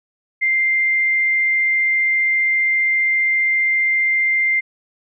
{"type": "tone", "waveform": "sine", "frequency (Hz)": 2095, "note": "C7", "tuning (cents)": 2, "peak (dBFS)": -14, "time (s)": [0.41, 4.61], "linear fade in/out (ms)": 20, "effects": []}